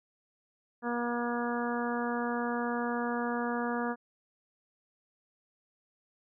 harmonic tone, 239.1 Hz, A#3, 44 cents sharp, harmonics 1 / 2 / 3 / 4 / 5 / 6 / 7, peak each -33 / -36 / -38 / -39 / -40 / -41 / -41 dBFS, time 0.82-3.96 s, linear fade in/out 50 ms, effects none

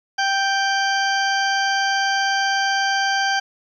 harmonic tone with a mistuned harmonic, 784 Hz, G5, in tune, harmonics 1 / 2 / 3 / 4 / 6 / 7 / 8, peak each -21 / -21 / -33 / -28 / -28 / -35 / -36 dBFS, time 0.18-3.4 s, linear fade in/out 10 ms, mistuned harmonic 7, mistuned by +50 cents, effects 9-bit

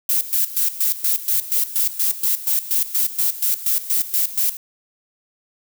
violet noise with tremolo, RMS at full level -18 dBFS, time 0.09-4.57 s, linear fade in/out 2 ms, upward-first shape square, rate 4.2 Hz, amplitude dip 80%, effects none

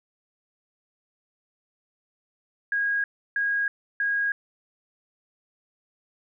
sine tone bursts, 1639 Hz, G#6, 23 cents flat, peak -22 dBFS, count 3, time 2.72-4.32 s, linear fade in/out 2 ms, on 320 ms, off 320 ms, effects none

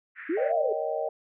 pink band-pass noise, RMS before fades -42 dBFS, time 0.15-0.53 s, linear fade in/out 50 ms, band 1500 to 2100 Hz, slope 48 dB/octave
sine linear two-way sweep, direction up then down, 294 to 711 to 403.5 Hz, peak -24 dBFS, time 0.29-0.73 s, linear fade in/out 10 ms, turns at 0.54 s
sine chord, Eb dominant seventh, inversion second, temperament just, 466.7 / 560 / 622.3 / 777.8 Hz, Bb4 / Db5 / Eb5 / G5, +2 / +18 / 0 / -14 cents, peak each -33 / -33 / -30 / -35 dBFS, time 0.37-1.09 s, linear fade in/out 5 ms
effects none

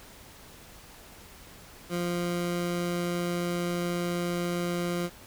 20% pulse tone, 174.61 Hz, F3, in tune, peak -23 dBFS, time 1.89-5.1 s, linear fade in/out 50 ms, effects pink hiss -50 dBFS RMS until 5.26 s

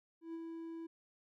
triangle tone with ADSR envelope, 329.6 Hz, E4, in tune, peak -38 dBFS, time 0.21-0.87 s, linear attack 130 ms, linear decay 37 ms, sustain -3 dB, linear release 11 ms, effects none

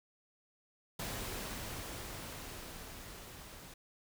pink noise with level ramp, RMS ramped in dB -40 to -52 dBFS, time 0.99-3.74 s, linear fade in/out 5 ms, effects none

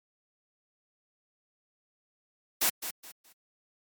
white noise with echo, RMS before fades -25 dBFS, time 2.61-2.7 s, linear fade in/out 10 ms, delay 210 ms, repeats 3, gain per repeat -11 dB, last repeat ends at 3.33 s, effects high-pass 200 Hz 12 dB/octave + MP3 96 kbps

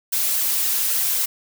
blue noise with flanger, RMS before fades -21 dBFS, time 0.12-1.26 s, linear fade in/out 10 ms, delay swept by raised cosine 0.85 to 4.75 ms, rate 3.7 Hz, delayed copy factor -0.6, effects none

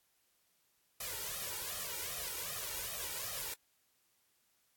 white noise with flanger, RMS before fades -41 dBFS, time 1-3.54 s, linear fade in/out 5 ms, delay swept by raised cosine 1.6 to 2.16 ms, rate 2.6 Hz, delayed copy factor +1, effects white hiss -75 dBFS RMS until 4.76 s + AAC 64 kbps

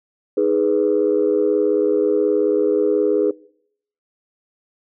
sine chord, G# minor, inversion second, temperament equal, 311.1 / 415.3 / 493.9 Hz, D#4 / G#4 / B4, 0 / 0 / 0 cents, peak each -21 / -16 / -19 dBFS, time 0.37-3.31 s, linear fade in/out 5 ms, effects noise-tail reverb RT60 0.7 s tail -23 dB re dry + tanh soft clip ceiling -7 dBFS

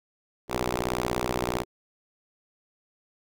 5% pulse ring-modulated tone, 61.5 Hz, B1, 7 cents flat, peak -12 dBFS, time 0.48-1.65 s, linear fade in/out 50 ms, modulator 377 Hz, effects none

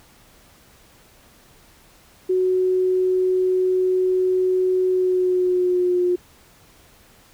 sine tone with pitch glide, 370 to 357.2 Hz, F#4 to F4, 0 to +39 cents, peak -16 dBFS, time 2.29-6.16 s, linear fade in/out 10 ms, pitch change -61 cents, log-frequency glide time 4.9-6.05 s, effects pink hiss -52 dBFS RMS until 7.33 s

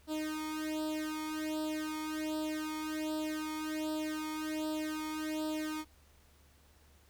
sawtooth tone with flanger, 309.8 Hz, D#4, 7 cents flat, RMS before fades -37 dBFS, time 0.07-5.85 s, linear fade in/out 50 ms, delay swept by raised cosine 0.23 to 0.9 ms, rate 1.3 Hz, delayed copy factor +1, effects added 72 Hz sine -63 dBFS peak until 7.09 s + pink hiss -66 dBFS RMS until 7.09 s

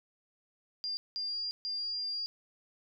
sine tone bursts at uneven times, 4799 Hz, D8, 37 cents sharp, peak -33 dBFS, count 3, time 0.84-0.97 / 1.16-1.51 / 1.65-2.26 s, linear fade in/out 0 ms, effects none

